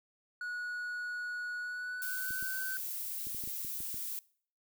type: tone with pitch glide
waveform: triangle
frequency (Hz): 1460 to 1526.4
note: F#6 to G6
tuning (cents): -24 to -47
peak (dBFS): -35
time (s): 0.41-2.77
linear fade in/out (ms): 2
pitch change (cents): +77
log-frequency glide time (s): 1.57-2.59
type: noise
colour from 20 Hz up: violet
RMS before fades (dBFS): -39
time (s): 2.02-4.19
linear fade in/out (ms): 0
type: clicks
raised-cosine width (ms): 3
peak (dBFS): -37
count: 9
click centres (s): 2.307 / 2.426 / 3.27 / 3.347 / 3.438 / 3.475 / 3.648 / 3.805 / 3.943
effects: noise-tail reverb RT60 0.5 s tail -22 dB re dry